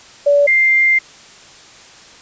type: tone pair in turn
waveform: sine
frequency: 574 / 2099 Hz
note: D5 / C7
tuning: -40 / +5 cents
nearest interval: octave + minor seventh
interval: 2245 cents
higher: second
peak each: -8 / -9 dBFS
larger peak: first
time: 0.26-0.47 / 0.47-0.99 s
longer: second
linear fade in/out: 10 ms
effects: white hiss -41 dBFS RMS until 2.21 s + resampled to 16000 Hz